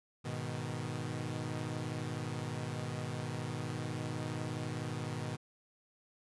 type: chord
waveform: sawtooth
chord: G# minor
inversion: none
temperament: equal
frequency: 103.83 / 123.47 / 155.56 Hz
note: G#2 / B2 / D#3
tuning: 0 / 0 / 0 cents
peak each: -39 / -36 / -37 dBFS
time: 0.24-5.37 s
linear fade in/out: 20 ms
effects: resampled to 24000 Hz